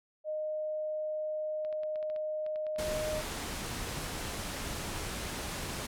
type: tone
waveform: sine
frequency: 616 Hz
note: D#5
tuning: 17 cents flat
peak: -32 dBFS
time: 0.24-3.23 s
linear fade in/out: 50 ms
type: clicks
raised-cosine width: 0.3 ms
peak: -36 dBFS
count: 12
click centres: 1.649 / 1.727 / 1.834 / 1.958 / 2.028 / 2.1 / 2.162 / 2.464 / 2.559 / 2.667 / 2.761 / 2.915 s
type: low-pass noise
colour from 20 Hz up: pink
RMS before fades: -38 dBFS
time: 2.78-5.87 s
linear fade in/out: 10 ms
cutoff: 12000 Hz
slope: 24 dB/octave
effects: none